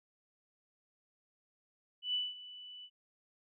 sine tone with ADSR envelope, 2977 Hz, F#7, 10 cents sharp, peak -30 dBFS, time 2.02-2.9 s, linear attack 120 ms, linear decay 200 ms, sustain -17 dB, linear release 59 ms, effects none

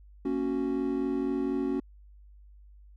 triangle chord, F# major, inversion first, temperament equal, 233.1 / 277.2 / 370 Hz, A#3 / C#4 / F#4, 0 / 0 / 0 cents, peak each -33 / -27 / -30 dBFS, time 0.25-1.8 s, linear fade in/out 5 ms, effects added 50 Hz sine -50 dBFS peak until 2.96 s

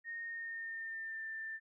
sine tone with pitch glide, 1850 to 1782.9 Hz, A#6 to A6, -14 to +22 cents, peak -40 dBFS, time 0.04-1.6 s, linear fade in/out 50 ms, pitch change -64 cents, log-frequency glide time 0.24-1.26 s, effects none

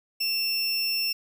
square tone pair together, 2700 / 5400 Hz, E7 / E8, +41 / +41 cents, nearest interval octave, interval 1200 cents, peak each -31 / -26 dBFS, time 0.2-1.13 s, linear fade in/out 10 ms, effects none

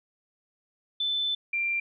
sine tone pair in turn, 3520 / 2371 Hz, A7 / D7, 0 / +16 cents, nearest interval perfect fifth, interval 684 cents, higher first, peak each -25 dBFS, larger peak neither, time 1-1.35 / 1.53-1.8 s, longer first, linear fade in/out 5 ms, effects none

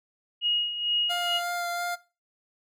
sine tone with tremolo, 2880 Hz, F#7, 47 cents flat, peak -20 dBFS, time 0.41-1.41 s, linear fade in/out 50 ms, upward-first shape sine, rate 2.2 Hz, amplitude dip 65%
25% pulse tone with vibrato, 698.5 Hz, F5, in tune, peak -25 dBFS, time 1.09-1.96 s, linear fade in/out 20 ms, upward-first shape sine, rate 2.9 Hz, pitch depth 10 cents each way
effects noise-tail reverb RT60 0.3 s tail -17 dB re dry

